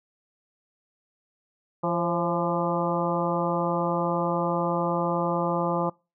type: harmonic tone with a mistuned harmonic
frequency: 171 Hz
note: F3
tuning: 36 cents flat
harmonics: 1 / 2 / 3 / 4 / 5 / 6 / 7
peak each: -29 / -31 / -29 / -33 / -31 / -32 / -33 dBFS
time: 1.83-5.9 s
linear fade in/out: 10 ms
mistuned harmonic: 3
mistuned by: +51 cents
effects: noise-tail reverb RT60 0.3 s tail -26 dB re dry